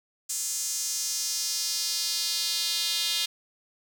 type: tone with high-pass filter sweep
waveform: square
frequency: 190 Hz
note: F#3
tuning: 46 cents sharp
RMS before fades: -29 dBFS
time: 0.29-3.26 s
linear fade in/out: 10 ms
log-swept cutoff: 7100 to 3600 Hz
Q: 2.6
effects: none